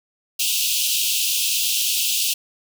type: high-pass noise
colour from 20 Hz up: pink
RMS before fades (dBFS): -21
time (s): 0.39-2.34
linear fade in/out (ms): 10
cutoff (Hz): 2600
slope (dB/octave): 96
effects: none